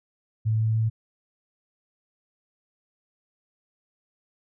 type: tone with pitch steps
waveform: sine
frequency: 110 / 110.7 / 111.41 Hz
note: A2 / A2 / A2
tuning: 0 / +11 / +22 cents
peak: -20 dBFS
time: 0.45-0.9 s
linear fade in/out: 20 ms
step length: 150 ms
effects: none